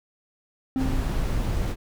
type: noise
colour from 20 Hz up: brown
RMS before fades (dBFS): -25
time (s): 0.76-1.76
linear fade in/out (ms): 50
type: tone with exponential decay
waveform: triangle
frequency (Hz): 263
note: C4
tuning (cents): +9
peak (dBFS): -19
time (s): 0.76-1.41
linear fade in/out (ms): 0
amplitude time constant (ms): 140
effects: none